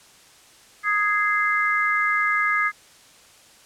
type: chord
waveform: sine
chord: Ab major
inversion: second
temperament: just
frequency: 1245.9 / 1661.2 / 2077 Hz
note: Eb6 / Ab6 / C7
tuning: +2 / 0 / -13 cents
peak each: -23 dBFS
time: 0.83-2.72 s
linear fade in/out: 50 ms
effects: white hiss -51 dBFS RMS until 3.65 s + low-pass 9000 Hz 12 dB/octave